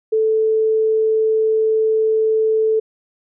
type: tone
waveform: sine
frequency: 439.1 Hz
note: A4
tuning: 4 cents flat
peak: -13 dBFS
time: 0.12-2.8 s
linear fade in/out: 10 ms
effects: none